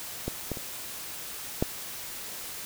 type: clicks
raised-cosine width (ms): 2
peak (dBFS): -16 / -17 / -24 / -10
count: 4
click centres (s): 0.28 / 0.517 / 0.572 / 1.625
effects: white hiss -39 dBFS RMS until 2.65 s